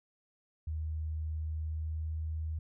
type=tone with pitch glide; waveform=sine; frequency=78.3 to 78.98 Hz; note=D#2 to D#2; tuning=+11 to +26 cents; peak=-33 dBFS; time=0.67-2.59 s; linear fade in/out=5 ms; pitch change=+15 cents; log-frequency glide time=1.52-2.11 s; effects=none